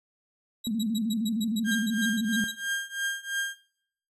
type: tone bursts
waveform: sawtooth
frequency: 3863 Hz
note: B7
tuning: 39 cents flat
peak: -29 dBFS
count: 13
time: 0.64-2.519 s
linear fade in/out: 10 ms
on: 43 ms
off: 110 ms
type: tone with vibrato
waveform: sine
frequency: 220 Hz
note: A3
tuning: in tune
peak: -26 dBFS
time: 0.67-2.44 s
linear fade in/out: 0 ms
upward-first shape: square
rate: 13 Hz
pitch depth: 100 cents each way
type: tone with tremolo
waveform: 35% pulse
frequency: 1604 Hz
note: G6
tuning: 39 cents sharp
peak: -24 dBFS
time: 1.64-3.57 s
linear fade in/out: 50 ms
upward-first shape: triangle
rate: 3 Hz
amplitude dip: 95%
effects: noise-tail reverb RT60 0.7 s tail -19 dB re dry + resampled to 32000 Hz